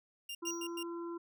sawtooth tone bursts, 2800 Hz, F7, 4 cents sharp, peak -37 dBFS, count 4, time 0.29-0.83 s, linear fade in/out 5 ms, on 60 ms, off 100 ms
harmonic tone, 340 Hz, F4, 46 cents flat, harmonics 1 / 3 / 4, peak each -39 / -48 / -54 dBFS, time 0.42-1.18 s, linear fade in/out 10 ms
triangle tone with exponential decay, 5750 Hz, F8, 50 cents sharp, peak -33 dBFS, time 0.47-0.81 s, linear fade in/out 1 ms, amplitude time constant 72 ms
effects none

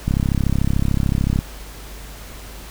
click train, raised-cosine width 5 ms, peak -6 dBFS, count 45, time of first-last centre 0.08-1.39 s, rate 33.6 Hz, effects added 50 Hz sine -35 dBFS peak until 2.7 s + pink hiss -39 dBFS RMS until 2.7 s

